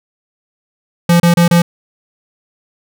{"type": "tone bursts", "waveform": "square", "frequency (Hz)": 171.8, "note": "F3", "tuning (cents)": -28, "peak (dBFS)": -7, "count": 4, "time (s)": [1.09, 1.62], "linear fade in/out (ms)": 5, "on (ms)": 110, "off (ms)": 30, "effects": []}